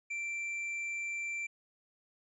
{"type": "tone with tanh clipping", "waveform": "sine", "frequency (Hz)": 2349, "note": "D7", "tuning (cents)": 0, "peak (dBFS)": -36, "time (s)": [0.1, 1.47], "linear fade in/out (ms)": 10, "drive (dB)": 6, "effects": ["resampled to 22050 Hz"]}